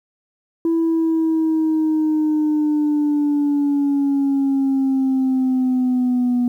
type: linear sweep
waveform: sine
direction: down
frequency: 331.5 to 243.6 Hz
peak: -13 dBFS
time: 0.65-6.48 s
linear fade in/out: 2 ms
effects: tanh soft clip ceiling -13 dBFS + 9-bit